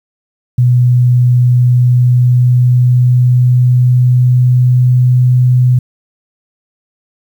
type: tone with pitch glide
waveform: sine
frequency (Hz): 123.47 to 125.41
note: B2 to B2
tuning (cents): 0 to +27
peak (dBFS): -5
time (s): 0.58-5.79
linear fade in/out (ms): 5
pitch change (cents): +27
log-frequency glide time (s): 1.53-5.16
effects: 7-bit